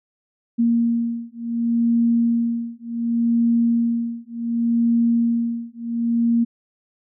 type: beating tone pair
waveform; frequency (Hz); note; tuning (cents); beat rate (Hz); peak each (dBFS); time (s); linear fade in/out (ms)
sine; 233.1 / 233.78; A#3 / A#3; 0 / +5; 0.68; -20; 0.58-6.45; 20
effects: none